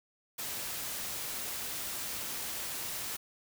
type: noise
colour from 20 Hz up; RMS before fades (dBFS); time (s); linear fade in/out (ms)
white; -38; 0.38-3.17; 10
effects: none